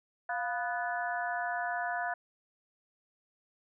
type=harmonic tone with a mistuned harmonic; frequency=246.9 Hz; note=B3; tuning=in tune; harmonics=3 / 4 / 5 / 6 / 7; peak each=-34 / -40 / -47 / -37 / -39 dBFS; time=0.29-2.14 s; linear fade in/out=5 ms; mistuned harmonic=3; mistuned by=-88 cents; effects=none